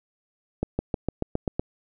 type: accelerating click train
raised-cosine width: 2 ms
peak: -11 dBFS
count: 8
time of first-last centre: 0.63-1.595 s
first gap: 160 ms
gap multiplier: 0.95
effects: none